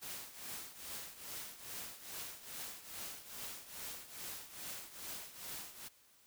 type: noise with tremolo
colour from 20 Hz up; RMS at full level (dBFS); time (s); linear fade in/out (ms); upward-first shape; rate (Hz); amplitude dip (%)
white; -44; 0.01-5.89; 20; triangle; 2.4; 80
effects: white hiss -67 dBFS RMS until 6.26 s